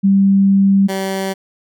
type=tone pair in turn; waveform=sine / 15% pulse; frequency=196 / 192.41 Hz; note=G3 / G3; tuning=0 / -32 cents; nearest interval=unison; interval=32 cents; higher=first; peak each=-8 / -12 dBFS; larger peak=first; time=0.03-0.88 / 0.88-1.34 s; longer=first; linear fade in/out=20 ms; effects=none